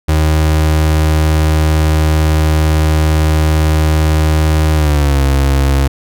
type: tone with pitch glide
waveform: 35% pulse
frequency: 77.78 to 68.5 Hz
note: D#2 to C#2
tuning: 0 to -20 cents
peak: -7 dBFS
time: 0.08-5.88 s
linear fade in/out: 10 ms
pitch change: -220 cents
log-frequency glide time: 4.75-5.22 s
effects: none